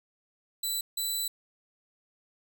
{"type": "tone bursts at uneven times", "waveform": "15% pulse", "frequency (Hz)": 3980, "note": "B7", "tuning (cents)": 13, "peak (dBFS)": -22, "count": 2, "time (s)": [[0.63, 0.81], [0.97, 1.28]], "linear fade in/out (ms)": 5, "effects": []}